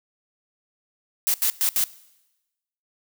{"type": "noise bursts at uneven times", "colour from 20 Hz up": "blue", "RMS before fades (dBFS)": -21, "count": 4, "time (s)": [[1.27, 1.34], [1.42, 1.5], [1.61, 1.69], [1.76, 1.84]], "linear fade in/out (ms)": 0, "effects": ["noise-tail reverb RT60 1.0 s tail -20 dB re dry"]}